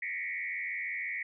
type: tone with frequency modulation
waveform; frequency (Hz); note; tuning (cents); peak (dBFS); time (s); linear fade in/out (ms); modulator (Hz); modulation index
sine; 2093; C7; 0; -33; 0.02-1.23; 5; 85.9; 2.5
effects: none